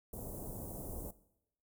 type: band-stop noise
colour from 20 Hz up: pink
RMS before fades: -44 dBFS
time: 0.13-1.11 s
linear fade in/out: 5 ms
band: 720 to 9400 Hz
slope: 24 dB/octave
effects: noise-tail reverb RT60 0.8 s tail -18 dB re dry